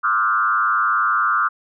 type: tone with frequency modulation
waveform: sine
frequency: 1300 Hz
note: E6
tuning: 24 cents flat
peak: -15 dBFS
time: 0.03-1.49 s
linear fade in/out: 20 ms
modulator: 111 Hz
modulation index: 1.5
effects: none